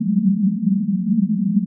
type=band-pass noise; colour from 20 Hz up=pink; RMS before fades=-18 dBFS; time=0-1.66 s; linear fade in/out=20 ms; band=180 to 220 Hz; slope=96 dB/octave; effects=none